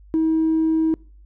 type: tone with tanh clipping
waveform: triangle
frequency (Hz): 320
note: D#4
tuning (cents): +49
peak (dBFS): -16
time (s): 0.14-0.94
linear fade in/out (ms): 0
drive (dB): 5
effects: noise-tail reverb RT60 0.5 s tail -26 dB re dry + added 50 Hz sine -44 dBFS peak until 1.25 s